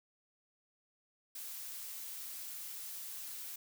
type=noise; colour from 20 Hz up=blue; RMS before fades=-45 dBFS; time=1.35-3.56 s; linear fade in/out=5 ms; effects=none